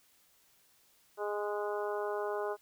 harmonic tone with a mistuned harmonic, 206.9 Hz, G#3, 6 cents flat, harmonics 2 / 3 / 4 / 5 / 6 / 7, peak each -35 / -39 / -41 / -43 / -45 / -46 dBFS, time 1.17-2.57 s, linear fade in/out 50 ms, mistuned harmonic 7, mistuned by +20 cents, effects white hiss -67 dBFS RMS until 2.61 s

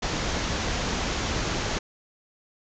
pink low-pass noise, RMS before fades -28 dBFS, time 0.02-1.79 s, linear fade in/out 10 ms, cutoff 7100 Hz, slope 96 dB/octave, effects none

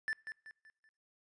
triangle tone with echo, 1760 Hz, A6, in tune, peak -31 dBFS, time 0.08-0.13 s, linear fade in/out 0 ms, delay 190 ms, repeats 4, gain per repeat -8 dB, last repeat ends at 0.89 s, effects noise-tail reverb RT60 0.7 s tail -25 dB re dry + resampled to 22050 Hz

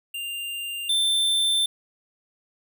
square tone pair in turn, 2793 / 3554 Hz, F7 / A7, -1 / +17 cents, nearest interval major third, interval 418 cents, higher second, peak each -30 / -20 dBFS, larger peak second, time 0.14-0.89 / 0.89-1.66 s, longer second, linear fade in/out 5 ms, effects none

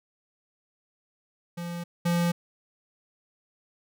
square tone pair in turn, 172.3 / 172.3 Hz, F3 / F3, -23 / -23 cents, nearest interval unison, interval 0 cents, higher neither, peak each -33 / -23 dBFS, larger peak second, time 1.57-1.84 / 2.05-2.32 s, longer neither, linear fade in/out 10 ms, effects none

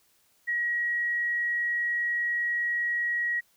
sine tone, 1905 Hz, A#6, 37 cents sharp, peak -25 dBFS, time 0.47-3.41 s, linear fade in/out 20 ms, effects white hiss -66 dBFS RMS until 3.56 s

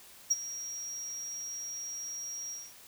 triangle tone with ADSR envelope, 5660 Hz, F8, 22 cents sharp, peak -20 dBFS, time 0.3-2.74 s, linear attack 14 ms, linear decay 29 ms, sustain -16 dB, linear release 230 ms, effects white hiss -54 dBFS RMS until 2.87 s

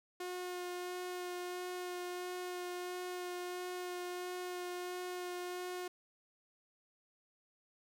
sawtooth tone with vibrato, 359.4 Hz, F4, 50 cents sharp, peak -36 dBFS, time 0.2-5.88 s, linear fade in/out 5 ms, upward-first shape sine, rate 1.5 Hz, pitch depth 11 cents each way, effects none

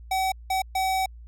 square tone bursts at uneven times, 760 Hz, F#5, 46 cents sharp, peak -23 dBFS, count 3, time 0.11-0.32 / 0.5-0.62 / 0.75-1.06 s, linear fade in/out 5 ms, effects added 58 Hz sine -41 dBFS peak until 1.27 s

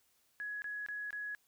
sine tone bursts, 1678 Hz, G#6, 17 cents sharp, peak -38 dBFS, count 4, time 0.4-1.349 s, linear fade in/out 0 ms, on 220 ms, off 23 ms, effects white hiss -73 dBFS RMS until 1.47 s

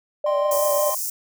sine tone with vibrato, 587.3 Hz, D5, in tune, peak -19 dBFS, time 0.24-0.9 s, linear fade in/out 5 ms, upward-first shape sine, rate 5.5 Hz, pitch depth 31 cents each way
triangle chord, C minor, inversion first, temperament equal, 622.3 / 784 / 1046.5 Hz, Eb5 / G5 / C6, 0 / 0 / 0 cents, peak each -28 / -30 / -24 dBFS, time 0.26-0.95 s, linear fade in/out 5 ms
white high-pass noise, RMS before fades -27 dBFS, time 0.51-1.1 s, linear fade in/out 5 ms, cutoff 5400 Hz, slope 48 dB/octave
effects none

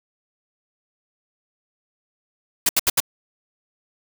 white noise bursts, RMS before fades -17 dBFS, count 4, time 2.66-3.003 s, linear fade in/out 5 ms, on 31 ms, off 73 ms, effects none

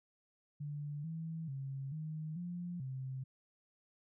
sine tone with pitch steps, 146.5 / 162.4 / 136 / 155.8 / 175.5 / 131.7 Hz, D3 / E3 / C#3 / D#3 / F3 / C3, -4 / -26 / -33 / +3 / +9 / +12 cents, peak -39 dBFS, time 0.6-3.24 s, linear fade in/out 10 ms, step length 440 ms, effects none

